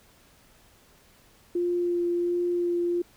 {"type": "tone with vibrato", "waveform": "sine", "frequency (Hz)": 349.2, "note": "F4", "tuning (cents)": 0, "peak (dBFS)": -23, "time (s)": [1.55, 3.02], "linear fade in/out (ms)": 5, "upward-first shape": "sine", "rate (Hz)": 1.4, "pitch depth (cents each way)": 10, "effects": ["pink hiss -58 dBFS RMS until 3.16 s"]}